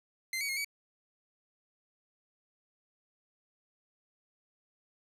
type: tone with pitch steps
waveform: sawtooth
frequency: 2078 / 2253 / 2150 / 2271 Hz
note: C7 / C#7 / C7 / C#7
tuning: -12 / +28 / +47 / +41 cents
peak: -29 dBFS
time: 0.33-0.646 s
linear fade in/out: 2 ms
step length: 79 ms
effects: resampled to 32000 Hz